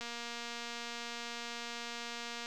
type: click train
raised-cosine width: 0.2 ms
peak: -25 dBFS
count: 579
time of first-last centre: 0.01-2.459 s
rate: 236 Hz
effects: none